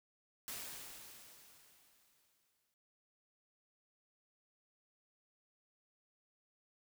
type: noise with exponential decay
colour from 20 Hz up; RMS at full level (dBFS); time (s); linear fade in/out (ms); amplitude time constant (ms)
white; -44; 0.48-2.74; 0; 490
effects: none